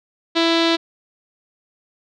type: tone with low-pass filter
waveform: sawtooth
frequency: 332 Hz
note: E4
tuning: 12 cents sharp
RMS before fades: -17 dBFS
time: 0.35-0.77 s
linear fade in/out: 20 ms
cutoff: 3900 Hz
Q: 4.1
effects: none